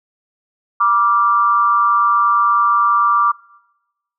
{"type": "tone with amplitude modulation", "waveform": "sine", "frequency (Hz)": 1174, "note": "D6", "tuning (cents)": -1, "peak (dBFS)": -7, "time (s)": [0.8, 3.32], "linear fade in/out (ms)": 10, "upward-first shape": "sine", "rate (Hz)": 209, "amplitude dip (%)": 75, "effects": ["noise-tail reverb RT60 1.0 s tail -24 dB re dry"]}